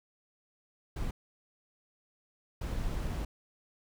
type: noise bursts at uneven times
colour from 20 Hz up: brown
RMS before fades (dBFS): -34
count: 2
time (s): 0.96-1.11 / 2.61-3.25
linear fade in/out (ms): 5
effects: none